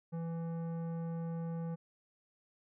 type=tone with tanh clipping; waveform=triangle; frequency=166.2 Hz; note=E3; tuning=15 cents sharp; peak=-38 dBFS; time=0.12-1.76 s; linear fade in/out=20 ms; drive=17 dB; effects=none